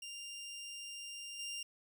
20% pulse tone with level steps, 2794 Hz, F7, in tune, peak -40 / -36 dBFS, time 0.02-1.63 s, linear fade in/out 5 ms, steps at 1.39 s, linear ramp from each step 5 ms, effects none

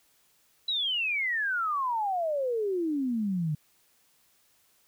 sine exponential sweep, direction down, 3980 to 146.5 Hz, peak -26 dBFS, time 0.68-3.55 s, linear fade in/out 5 ms, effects white hiss -66 dBFS RMS until 4.87 s

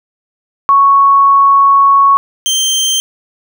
sine / 25% pulse tone pair in turn, 1108.7 / 3141 Hz, C#6 / G7, 0 / +3 cents, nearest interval octave + tritone, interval 1803 cents, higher second, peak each -4 / -7 dBFS, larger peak first, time 0.69-2.17 / 2.46-3 s, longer first, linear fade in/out 0 ms, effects none

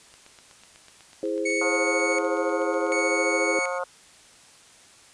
click train, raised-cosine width 0.2 ms, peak -31 dBFS, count 24, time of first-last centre 0.14-2.99 s, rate 8.07 Hz
sine chord, E augmented, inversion none, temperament equal, 329.6 / 415.3 / 523.3 Hz, E4 / G#4 / B#4, 0 / 0 / 0 cents, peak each -29 dBFS, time 1.23-3.59 s, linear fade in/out 2 ms
45% pulse tone with tremolo, 2220 Hz, C#7, 2 cents sharp, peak -25 dBFS, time 1.45-3.79 s, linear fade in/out 10 ms, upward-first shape square, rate 0.68 Hz, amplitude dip 80%
harmonic tone, 179 Hz, F3, 43 cents sharp, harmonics 3 / 4 / 5 / 6 / 7 / 8, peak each -29 / -35 / -36 / -35 / -35 / -36 dBFS, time 1.61-3.84 s, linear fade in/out 5 ms
effects white hiss -52 dBFS RMS until 5.13 s + resampled to 22050 Hz

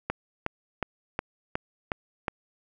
click train, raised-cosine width 0.5 ms, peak -12 dBFS, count 7, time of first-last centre 0.1-2.282 s, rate 2.75 Hz, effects none

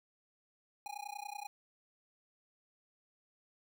square tone with amplitude modulation, 821 Hz, G#5, 20 cents flat, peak -39 dBFS, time 0.86-1.47 s, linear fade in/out 0 ms, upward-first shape sine, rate 30.5 Hz, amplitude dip 100%, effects none

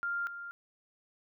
sine tone pair in turn, 1396.9 / 1396.9 Hz, F6 / F6, 0 / 0 cents, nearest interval unison, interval 0 cents, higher neither, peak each -31 / -40 dBFS, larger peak first, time 0.03-0.27 / 0.27-0.51 s, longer neither, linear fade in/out 0 ms, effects none

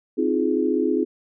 sine chord, F minor seventh, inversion second, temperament just, 261.9 / 314.3 / 349.2 / 419.1 Hz, C4 / Eb4 / F4 / Ab4, +2 / +18 / 0 / +16 cents, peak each -24 dBFS, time 0.17-1.05 s, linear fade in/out 20 ms, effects none

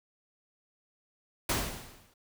pink noise with exponential decay, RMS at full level -26 dBFS, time 1.49-2.14 s, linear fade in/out 5 ms, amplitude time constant 140 ms, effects none

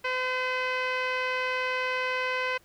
15% pulse tone with low-pass filter, 510 Hz, C5, 44 cents flat, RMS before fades -29 dBFS, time 0.04-2.58 s, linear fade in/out 10 ms, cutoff 3000 Hz, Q 3.4, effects pink hiss -61 dBFS RMS until 2.64 s

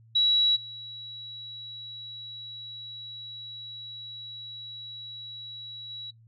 sine tone with level steps, 3900 Hz, B7, 23 cents flat, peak -19 / -38 / -36 dBFS, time 0.15-6.11 s, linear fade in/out 10 ms, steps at 0.55 / 5.89 s, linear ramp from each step 20 ms, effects noise-tail reverb RT60 0.1 s tail -18 dB re dry + added 113 Hz sine -53 dBFS peak until 6.27 s

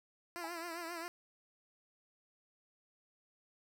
10% pulse tone with vibrato, 338.4 Hz, E4, 45 cents sharp, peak -33 dBFS, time 0.36-1.08 s, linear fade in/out 0 ms, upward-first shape triangle, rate 7.5 Hz, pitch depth 84 cents each way
sine tone with exponential decay, 831 Hz, G#5, 1 cent sharp, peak -37 dBFS, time 0.44-0.52 s, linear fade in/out 2 ms, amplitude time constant 17 ms
effects none

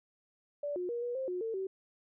sine tone with pitch steps, 580 / 359.2 / 474.6 / 483.5 / 527 / 361.5 / 449.9 / 382.2 Hz, D5 / F4 / A#4 / B4 / C5 / F#4 / A4 / G4, -22 / +49 / +31 / -37 / +12 / -40 / +39 / -44 cents, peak -33 dBFS, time 0.63-1.67 s, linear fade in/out 5 ms, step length 130 ms, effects none

